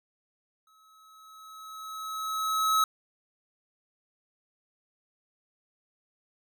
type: tone with exponential growth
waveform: square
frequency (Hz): 1287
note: E6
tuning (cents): -42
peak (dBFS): -21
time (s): 0.67-2.84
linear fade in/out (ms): 2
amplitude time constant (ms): 470
effects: none